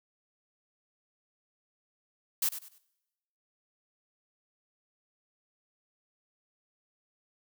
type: noise with echo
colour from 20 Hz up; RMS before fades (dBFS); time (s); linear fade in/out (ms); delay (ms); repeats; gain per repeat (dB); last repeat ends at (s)
blue; -28; 2.42-2.49; 5; 98; 3; -11; 2.784
effects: noise-tail reverb RT60 1.0 s tail -25 dB re dry